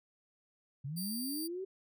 sine linear sweep, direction up, 129.2 to 390.2 Hz, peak -37 dBFS, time 0.84-1.65 s, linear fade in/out 10 ms
5% pulse tone, 4699 Hz, D8, in tune, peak -32 dBFS, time 0.96-1.48 s, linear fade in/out 20 ms
effects none

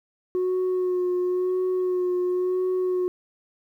sine tone with vibrato, 364.7 Hz, F#4, 25 cents flat, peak -19 dBFS, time 0.35-3.08 s, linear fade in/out 0 ms, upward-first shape sine, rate 0.96 Hz, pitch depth 22 cents each way, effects tanh soft clip ceiling -20 dBFS + 10-bit

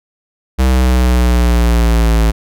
square linear sweep, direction down, 64.8 to 55 Hz, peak -9 dBFS, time 0.58-2.32 s, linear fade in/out 20 ms, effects none

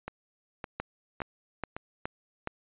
two click trains, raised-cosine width 0.5 ms, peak -21 / -17 dBFS, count 4 / 5, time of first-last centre 0.08-1.765 / 0.8-2.474 s, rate 1.78 / 2.39 Hz, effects resampled to 8000 Hz

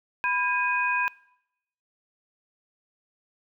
sine tone cluster, 992 / 1618 / 2493 Hz, B5 / G#6 / D#7, +7 / -46 / +3 cents, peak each -27 dBFS, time 0.24-1.08 s, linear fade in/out 0 ms, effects noise-tail reverb RT60 0.8 s tail -23 dB re dry

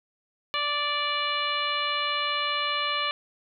harmonic tone, 585 Hz, D5, 7 cents flat, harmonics 1 / 2 / 3 / 4 / 5 / 6 / 7, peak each -37 / -29 / -35 / -32 / -31 / -35 / -36 dBFS, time 0.54-3.11 s, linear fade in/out 0 ms, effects none

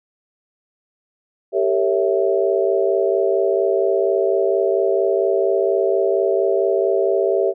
sine chord, G diminished seventh, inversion none, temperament equal with one note detuned, 392 / 456.3 / 554.4 / 659.3 Hz, G4 / Bb4 / Db5 / Fb5, 0 / -37 / 0 / 0 cents, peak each -18 / -22 / -22 / -21 dBFS, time 1.52-7.54 s, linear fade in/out 50 ms, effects none

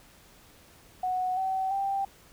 sine tone with pitch steps, 738 / 761.8 / 786.4 Hz, F#5 / G5 / G5, -5 / -50 / +5 cents, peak -26 dBFS, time 1.03-2.05 s, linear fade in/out 5 ms, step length 340 ms, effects pink hiss -56 dBFS RMS until 2.32 s

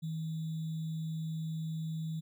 sine tone with sample-and-hold, 160 Hz, D#3, 49 cents sharp, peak -34 dBFS, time 0.02-2.21 s, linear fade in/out 20 ms, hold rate 3675 Hz, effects none

